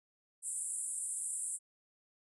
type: band-pass noise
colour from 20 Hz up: white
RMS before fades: -39 dBFS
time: 0.42-1.59 s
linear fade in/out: 50 ms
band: 7800 to 10000 Hz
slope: 96 dB/octave
effects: none